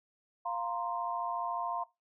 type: chord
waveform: sine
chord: F suspended fourth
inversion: none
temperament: equal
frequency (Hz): 698.5 / 932.3 / 1046.5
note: F5 / Bb5 / C6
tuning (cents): 0 / 0 / 0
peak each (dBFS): -37 / -37 / -37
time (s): 0.45-1.84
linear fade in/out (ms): 10
effects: noise-tail reverb RT60 0.2 s tail -18 dB re dry